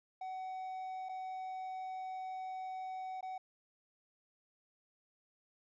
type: tone with dropouts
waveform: triangle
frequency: 751 Hz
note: F#5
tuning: 26 cents sharp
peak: -38 dBFS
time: 0.21-3.38 s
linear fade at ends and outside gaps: 5 ms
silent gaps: 1.088-1.092 / 3.209-3.227 s
effects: resampled to 16000 Hz + 13-bit